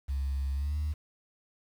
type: tone with pitch glide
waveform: sine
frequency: 68.3 to 75.35 Hz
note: C#2 to D2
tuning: -25 to +45 cents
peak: -27 dBFS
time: 0.08-0.94 s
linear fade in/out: 20 ms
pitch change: +170 cents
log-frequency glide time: 0.54-0.77 s
effects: tanh soft clip ceiling -25 dBFS + 9-bit